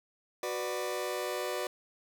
sawtooth chord, B minor, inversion second, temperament just, 370.4 / 493.9 / 592.7 Hz, F#4 / B4 / D5, +2 / 0 / +16 cents, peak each -33 dBFS, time 0.43-1.67 s, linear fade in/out 2 ms, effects none

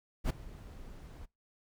brown noise with ADSR envelope, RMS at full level -26 dBFS, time 0.24-1.26 s, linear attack 60 ms, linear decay 8 ms, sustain -22 dB, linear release 15 ms, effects noise-tail reverb RT60 0.2 s tail -23 dB re dry

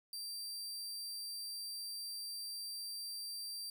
sawtooth tone, 4699 Hz, D8, in tune, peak -39 dBFS, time 0.13-3.7 s, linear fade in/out 2 ms, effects none

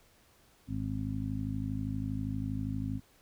harmonic tone, 52.5 Hz, G#1, 19 cents sharp, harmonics 1 / 2 / 3 / 4 / 5, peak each -41 / -36 / -41 / -40 / -37 dBFS, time 0.67-3.01 s, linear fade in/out 50 ms, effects pink hiss -64 dBFS RMS until 3.21 s

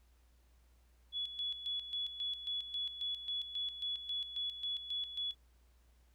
sine tone with tremolo, 3398 Hz, G#7, 39 cents sharp, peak -35 dBFS, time 1.12-5.35 s, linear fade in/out 50 ms, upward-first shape square, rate 3.7 Hz, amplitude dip 65%, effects added 60 Hz sine -64 dBFS peak until 6.14 s + pink hiss -75 dBFS RMS until 6.14 s

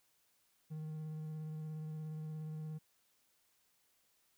triangle tone with vibrato, 155.56 Hz, D#3, in tune, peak -39 dBFS, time 0.7-2.79 s, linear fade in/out 20 ms, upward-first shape triangle, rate 17 Hz, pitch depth 19 cents each way, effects white hiss -75 dBFS RMS until 4.37 s

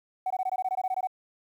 sine tone bursts, 750 Hz, F#5, 23 cents sharp, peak -24 dBFS, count 13, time 0.26-1.072 s, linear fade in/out 5 ms, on 44 ms, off 20 ms, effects tanh soft clip ceiling -22 dBFS + 10-bit

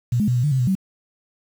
sine tone with pitch steps, 121 / 209.9 / 123.9 / 122.1 / 148.3 / 131.5 / 123.9 / 190.6 Hz, B2 / G#3 / B2 / B2 / D3 / C3 / B2 / G3, -35 / +19 / +6 / -19 / +17 / +9 / +6 / -48 cents, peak -16 dBFS, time 0.12-0.752 s, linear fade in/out 5 ms, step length 79 ms, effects 7-bit

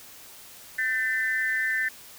sine tone with amplitude modulation, 1786 Hz, A6, 25 cents sharp, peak -19 dBFS, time 0.78-1.89 s, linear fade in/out 10 ms, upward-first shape sine, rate 238 Hz, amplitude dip 100%, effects white hiss -47 dBFS RMS until 2.18 s

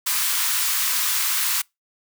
white high-pass noise, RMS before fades -22 dBFS, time 0.06-1.62 s, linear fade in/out 10 ms, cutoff 950 Hz, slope 48 dB/octave, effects noise-tail reverb RT60 0.2 s tail -26 dB re dry

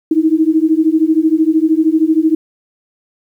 sine beating tone pair, 311.1 / 324.1 Hz, D#4 / E4, 0 / -29 cents, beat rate 13 Hz, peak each -12 dBFS, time 0.11-2.35 s, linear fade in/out 5 ms, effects 8-bit

